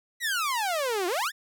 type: exponential two-way sweep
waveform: sawtooth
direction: down then up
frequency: 2002 to 341.1 to 1883 Hz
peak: -22 dBFS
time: 0.2-1.32 s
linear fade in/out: 50 ms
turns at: 1.07 s
effects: none